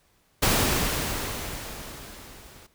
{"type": "noise with level ramp", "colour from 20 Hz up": "pink", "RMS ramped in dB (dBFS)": [-20, -50], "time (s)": [0.42, 2.67], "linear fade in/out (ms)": 10, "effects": ["pink hiss -65 dBFS RMS until 2.74 s"]}